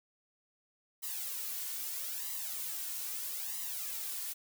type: noise with flanger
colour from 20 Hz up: blue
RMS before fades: -39 dBFS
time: 1.02-4.34 s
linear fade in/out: 20 ms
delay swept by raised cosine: 1 to 2.8 ms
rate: 0.78 Hz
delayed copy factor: +0.9
effects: none